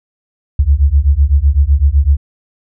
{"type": "beating tone pair", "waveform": "sine", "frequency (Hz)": [67, 74.9], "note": ["C2", "D2"], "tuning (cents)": [42, 35], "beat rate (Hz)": 7.9, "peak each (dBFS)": -10, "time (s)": [0.59, 2.17], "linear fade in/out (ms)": 5, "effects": []}